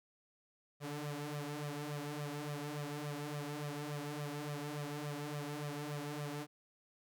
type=tone with flanger; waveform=sawtooth; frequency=146.83 Hz; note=D3; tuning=in tune; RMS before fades=-42 dBFS; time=0.8-6.47 s; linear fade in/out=50 ms; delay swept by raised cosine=1.6 to 4.6 ms; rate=3.5 Hz; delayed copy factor=+0.8; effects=none